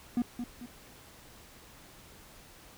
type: tone with echo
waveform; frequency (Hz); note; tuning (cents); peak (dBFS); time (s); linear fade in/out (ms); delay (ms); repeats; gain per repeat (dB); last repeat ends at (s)
triangle; 241.6; B3; -38; -23; 0.17-0.22; 2; 220; 2; -8; 0.66
effects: pink hiss -54 dBFS RMS until 2.77 s